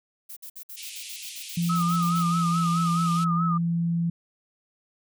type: noise bursts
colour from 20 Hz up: violet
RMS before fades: -40 dBFS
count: 15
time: 0.29-2.229 s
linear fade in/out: 10 ms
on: 77 ms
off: 56 ms
type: band-pass noise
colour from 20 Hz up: pink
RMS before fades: -40 dBFS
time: 0.76-3.25 s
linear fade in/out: 20 ms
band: 2400 to 11000 Hz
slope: 48 dB/octave
type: tone with pitch glide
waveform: sine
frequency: 171.4 to 169.04 Hz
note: F3 to E3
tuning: -32 to +44 cents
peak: -22 dBFS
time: 1.57-4.1 s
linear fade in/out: 5 ms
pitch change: -24 cents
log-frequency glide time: 2.06-2.57 s
type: tone with vibrato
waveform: sine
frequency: 1251 Hz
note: D#6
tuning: 9 cents sharp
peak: -25 dBFS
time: 1.69-3.58 s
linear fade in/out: 10 ms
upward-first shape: sine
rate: 4.7 Hz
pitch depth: 75 cents each way
effects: none